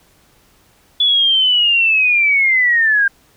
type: linear sweep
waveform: sine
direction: down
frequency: 3439 to 1587 Hz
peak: -10 dBFS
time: 1-3.08 s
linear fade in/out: 5 ms
effects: pink hiss -53 dBFS RMS until 3.36 s